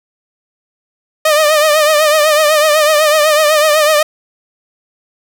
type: tone with vibrato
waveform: sawtooth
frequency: 610 Hz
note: D#5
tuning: 34 cents flat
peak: -4 dBFS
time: 1.25-4.03 s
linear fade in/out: 5 ms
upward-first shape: triangle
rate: 8 Hz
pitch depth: 80 cents each way
effects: none